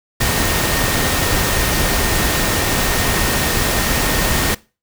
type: tone in noise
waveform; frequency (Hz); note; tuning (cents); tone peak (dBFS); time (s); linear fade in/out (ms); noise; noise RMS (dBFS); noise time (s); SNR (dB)
sine; 1841; A#6; -22; -27; 0.2-4.55; 10; pink; -17; 0.2-4.55; -13
effects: noise-tail reverb RT60 0.3 s tail -21 dB re dry